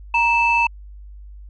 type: tone pair together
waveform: sine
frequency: 937.7 / 2637 Hz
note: A#5 / E7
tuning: +10 / 0 cents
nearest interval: octave + tritone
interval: 1790 cents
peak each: -16 dBFS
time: 0.14-0.67 s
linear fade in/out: 5 ms
effects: tanh soft clip ceiling -7 dBFS + added 50 Hz sine -36 dBFS peak until 1.49 s